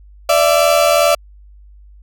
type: tone pair together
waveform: 35% pulse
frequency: 585.7 / 668 Hz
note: D5 / E5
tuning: -5 / +23 cents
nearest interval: major second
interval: 228 cents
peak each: -11 dBFS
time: 0.29-1.15 s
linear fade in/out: 5 ms
effects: added 50 Hz sine -39 dBFS peak until 2.02 s